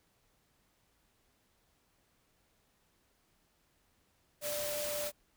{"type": "tone in noise", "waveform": "sine", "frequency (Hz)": 590, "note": "D5", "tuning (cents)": 8, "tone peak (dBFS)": -37, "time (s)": [4.41, 5.12], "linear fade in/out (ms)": 50, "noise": "white", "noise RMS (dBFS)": -39, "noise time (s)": [4.41, 5.12], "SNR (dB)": -1, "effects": ["pink hiss -73 dBFS RMS until 5.36 s"]}